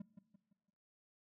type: tone with echo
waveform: triangle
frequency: 200 Hz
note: G3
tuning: 35 cents sharp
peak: -40 dBFS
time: 0-0.02 s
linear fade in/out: 5 ms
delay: 170 ms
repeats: 4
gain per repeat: -8 dB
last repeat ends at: 0.7 s
effects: noise-tail reverb RT60 1.0 s tail -18 dB re dry